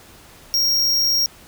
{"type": "tone", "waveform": "square", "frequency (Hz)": 5588, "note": "F8", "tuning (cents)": 0, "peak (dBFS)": -16, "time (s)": [0.54, 1.26], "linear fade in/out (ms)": 0, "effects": ["pink hiss -46 dBFS RMS until 1.47 s"]}